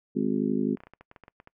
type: harmonic tone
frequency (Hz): 51.8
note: G#1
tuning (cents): -4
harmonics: 3 / 4 / 5 / 6 / 7 / 8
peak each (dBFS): -37 / -28 / -27 / -39 / -31 / -35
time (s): 0.15-0.76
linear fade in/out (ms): 20
type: clicks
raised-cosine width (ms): 0.5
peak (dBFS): -32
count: 12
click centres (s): 0.772 / 0.804 / 0.836 / 0.87 / 0.936 / 1.01 / 1.114 / 1.162 / 1.237 / 1.281 / 1.401 / 1.474
effects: noise-tail reverb RT60 0.1 s tail -25 dB re dry